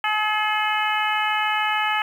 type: harmonic tone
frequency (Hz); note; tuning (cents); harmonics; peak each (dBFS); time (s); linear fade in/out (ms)
426.7; G#4; +47; 2 / 3 / 4 / 5 / 6 / 7; -24 / -26 / -27 / -28 / -29 / -29; 0.04-2.02; 2
effects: 8-bit